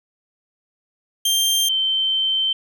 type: tone pair in turn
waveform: sawtooth / sine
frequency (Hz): 3171 / 3104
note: G7 / G7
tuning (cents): +19 / -18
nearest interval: unison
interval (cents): 37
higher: first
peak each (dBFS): -13 / -17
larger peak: first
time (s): 1.25-1.69 / 1.69-2.53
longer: second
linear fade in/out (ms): 5
effects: none